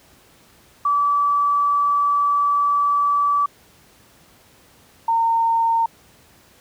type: tone pair in turn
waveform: sine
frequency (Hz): 1153 / 915.1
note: D6 / A#5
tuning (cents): -32 / -32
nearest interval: major third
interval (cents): 400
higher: first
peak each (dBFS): -15 / -15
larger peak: neither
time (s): 0.85-3.46 / 5.08-5.86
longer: first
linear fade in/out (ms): 5
effects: pink hiss -52 dBFS RMS until 6.6 s + high-pass 60 Hz 12 dB/octave